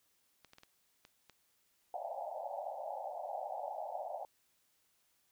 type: clicks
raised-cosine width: 0.2 ms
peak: -38 dBFS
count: 6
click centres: 0.447 / 0.534 / 0.584 / 0.634 / 1.051 / 1.297 s
type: band-pass noise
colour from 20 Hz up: white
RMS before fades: -42 dBFS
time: 1.94-4.25 s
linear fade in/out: 2 ms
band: 560 to 850 Hz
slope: 96 dB/octave
effects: white hiss -75 dBFS RMS until 5.31 s